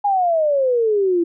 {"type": "exponential sweep", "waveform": "sine", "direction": "down", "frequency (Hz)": [830.6, 333.3], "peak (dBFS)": -14, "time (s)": [0.04, 1.24], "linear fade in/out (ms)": 10, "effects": []}